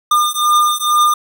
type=beating tone pair; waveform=square; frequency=1206 / 1208.2 Hz; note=D6 / D6; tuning=+46 / +49 cents; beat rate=2.2 Hz; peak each=-15 dBFS; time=0.11-1.14 s; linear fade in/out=5 ms; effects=none